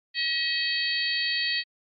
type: harmonic tone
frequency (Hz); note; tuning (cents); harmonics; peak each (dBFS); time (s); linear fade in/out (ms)
639; D#5; +46; 3 / 4 / 5 / 6 / 7; -29 / -32 / -32 / -34 / -28; 0.14-1.64; 50
effects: MP3 48 kbps